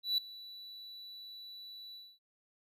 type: tone with ADSR envelope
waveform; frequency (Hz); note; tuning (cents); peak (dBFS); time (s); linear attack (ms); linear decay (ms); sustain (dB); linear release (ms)
triangle; 3951; B7; 0; -25; 0.03-2.19; 150; 3; -20; 250
effects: none